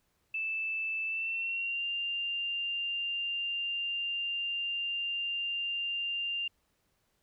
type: tone with pitch glide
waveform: sine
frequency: 2637 to 2792 Hz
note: E7 to F7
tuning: 0 to -1 cents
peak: -31 dBFS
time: 0.34-6.48 s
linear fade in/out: 5 ms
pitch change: +99 cents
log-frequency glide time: 1.06-1.85 s
effects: pink hiss -75 dBFS RMS until 7.22 s